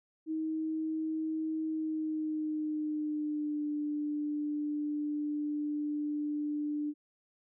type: tone with pitch glide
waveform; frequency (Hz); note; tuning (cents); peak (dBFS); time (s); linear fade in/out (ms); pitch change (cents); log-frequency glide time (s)
sine; 316.2 to 296.7; D#4 to D4; +28 to +18; -31; 0.26-6.94; 50; -110; 1.65-3.67
effects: none